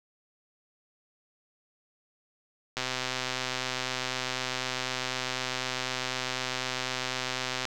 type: click train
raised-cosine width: 0.2 ms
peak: -13 dBFS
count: 626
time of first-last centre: 2.77-7.653 s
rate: 128 Hz
effects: none